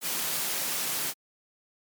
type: high-pass noise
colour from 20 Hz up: white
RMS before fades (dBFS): -30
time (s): 0.01-1.14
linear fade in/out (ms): 50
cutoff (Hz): 120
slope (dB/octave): 96
effects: MP3 96 kbps